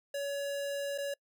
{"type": "tone with dropouts", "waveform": "square", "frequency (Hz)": 564, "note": "C#5", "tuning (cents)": 30, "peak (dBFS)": -34, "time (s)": [0.14, 1.14], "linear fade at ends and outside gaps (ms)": 5, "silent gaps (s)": [0.979, 0.983], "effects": ["noise-tail reverb RT60 0.1 s tail -26 dB re dry"]}